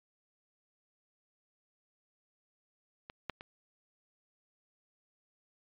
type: clicks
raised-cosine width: 0.3 ms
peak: -28 / -18 / -28 dBFS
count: 3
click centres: 3.099 / 3.297 / 3.409 s
effects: low-pass 4000 Hz 12 dB/octave + MP3 64 kbps